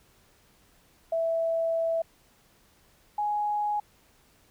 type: tone pair in turn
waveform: sine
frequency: 659 / 833.8 Hz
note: E5 / G#5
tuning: -1 / +7 cents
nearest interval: major third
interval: 408 cents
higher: second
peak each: -24 / -25 dBFS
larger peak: first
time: 1.12-2.02 / 3.18-3.8 s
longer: first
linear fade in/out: 5 ms
effects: pink hiss -62 dBFS RMS until 4.5 s